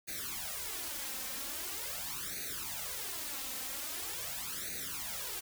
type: noise with flanger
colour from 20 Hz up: white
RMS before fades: -40 dBFS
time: 0.07-5.41 s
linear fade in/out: 20 ms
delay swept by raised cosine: 0.47 to 3.87 ms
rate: 0.43 Hz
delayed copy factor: +1
effects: none